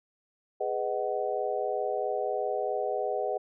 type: chord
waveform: sine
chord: G# minor seventh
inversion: none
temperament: just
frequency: 415.3 / 498.4 / 623 / 747.5 Hz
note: G#4 / B4 / D#5 / F#5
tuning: 0 / +16 / +2 / +17 cents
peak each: -33 dBFS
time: 0.6-3.38 s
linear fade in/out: 10 ms
effects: none